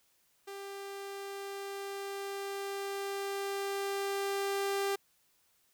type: tone with level ramp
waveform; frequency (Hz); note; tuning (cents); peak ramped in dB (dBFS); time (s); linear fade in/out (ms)
sawtooth; 396.1; G4; +18; -38 to -26; 0.47-4.96; 10
effects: white hiss -71 dBFS RMS until 5.73 s